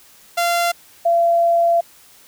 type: tone pair in turn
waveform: sawtooth / sine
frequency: 690 / 680.9 Hz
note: F5 / F5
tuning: -21 / -44 cents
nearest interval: unison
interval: 23 cents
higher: first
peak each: -12 dBFS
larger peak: neither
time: 0.37-0.72 / 1.05-1.81 s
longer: second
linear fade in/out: 10 ms
effects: white hiss -48 dBFS RMS until 2.27 s